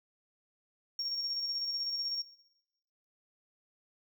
triangle tone with tremolo, 5540 Hz, F8, 15 cents flat, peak -29 dBFS, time 0.99-2.22 s, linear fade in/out 2 ms, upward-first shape square, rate 16 Hz, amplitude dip 45%, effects noise-tail reverb RT60 1.0 s tail -21 dB re dry + tanh soft clip ceiling -29 dBFS

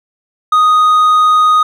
sine tone with hard clipping, 1244.5 Hz, D#6, in tune, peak -7 dBFS, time 0.52-1.63 s, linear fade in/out 5 ms, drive 3 dB, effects none

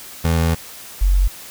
25% pulse / sine tone pair in turn, 82.3 / 46.19 Hz, E2 / F#1, -2 / -2 cents, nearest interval minor seventh, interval 1000 cents, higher first, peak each -11 dBFS, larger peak neither, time 0.24-0.55 / 1.01-1.28 s, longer first, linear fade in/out 10 ms, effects white hiss -37 dBFS RMS until 1.5 s

